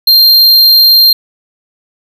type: tone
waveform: square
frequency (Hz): 4186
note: C8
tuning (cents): 0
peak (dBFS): -3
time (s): 0.07-1.13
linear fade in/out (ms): 5
effects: none